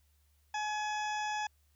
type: harmonic tone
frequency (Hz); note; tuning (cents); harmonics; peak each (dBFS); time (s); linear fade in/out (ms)
846; G#5; +32; 1 / 2 / 3 / 4 / 6 / 7 / 8; -34 / -40 / -44 / -46 / -50 / -51 / -52; 0.54-1.47; 5
effects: added 73 Hz sine -67 dBFS peak until 1.75 s + white hiss -75 dBFS RMS until 1.75 s